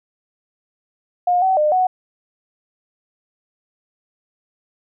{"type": "tone with pitch steps", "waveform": "sine", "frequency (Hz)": [714, 758, 605, 740], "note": ["F5", "F#5", "D#5", "F#5"], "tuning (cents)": [38, 42, -49, 0], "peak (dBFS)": -13, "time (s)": [1.27, 1.87], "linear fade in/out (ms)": 5, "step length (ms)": 150, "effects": []}